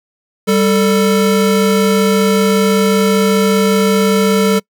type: tone pair together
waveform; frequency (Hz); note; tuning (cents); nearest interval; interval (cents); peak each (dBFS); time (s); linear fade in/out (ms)
square; 196.36 / 443.1; G3 / A4; +3 / +12; octave + major second; 1409; -13; 0.47-4.6; 20
effects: noise-tail reverb RT60 0.1 s tail -26 dB re dry